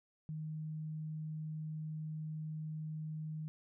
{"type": "tone", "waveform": "sine", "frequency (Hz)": 155.56, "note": "D#3", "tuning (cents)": 0, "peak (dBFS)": -39, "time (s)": [0.29, 3.48], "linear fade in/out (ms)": 0, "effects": []}